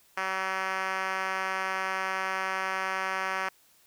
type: tone with band-pass filter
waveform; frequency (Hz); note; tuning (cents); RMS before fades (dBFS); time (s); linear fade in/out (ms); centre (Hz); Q
5% pulse; 189.8; F#3; +44; -31; 0.17-3.49; 5; 1400; 0.79
effects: white hiss -62 dBFS RMS until 3.86 s